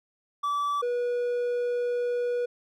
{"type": "tone pair in turn", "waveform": "triangle", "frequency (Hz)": [1155, 485.6], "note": ["D6", "B4"], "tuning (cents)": [-29, -29], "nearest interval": "octave + minor third", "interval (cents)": 1500, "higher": "first", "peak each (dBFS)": -23, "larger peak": "neither", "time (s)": [[0.43, 0.82], [0.82, 2.46]], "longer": "second", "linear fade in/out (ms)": 10, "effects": []}